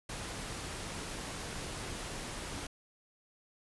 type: noise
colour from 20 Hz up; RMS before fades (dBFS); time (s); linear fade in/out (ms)
pink; -41; 0.09-2.67; 5
effects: resampled to 24000 Hz